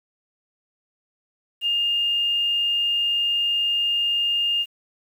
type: tone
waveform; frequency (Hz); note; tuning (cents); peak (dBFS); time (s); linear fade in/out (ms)
sine; 2821; F7; +17; -19; 1.61-4.66; 50
effects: 8-bit